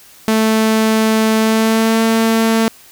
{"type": "tone with pitch glide", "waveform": "sawtooth", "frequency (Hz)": [220, 224.8], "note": ["A3", "A3"], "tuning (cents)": [0, 37], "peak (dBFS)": -7, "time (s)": [0.28, 2.68], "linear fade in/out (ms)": 0, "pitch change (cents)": 37, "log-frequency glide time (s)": [1.38, 1.99], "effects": ["white hiss -43 dBFS RMS until 2.91 s"]}